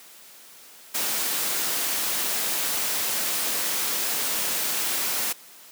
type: noise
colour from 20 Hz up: white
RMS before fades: -26 dBFS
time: 0.94-5.33 s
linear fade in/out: 10 ms
effects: white hiss -48 dBFS RMS until 5.71 s + high-pass 200 Hz 12 dB/octave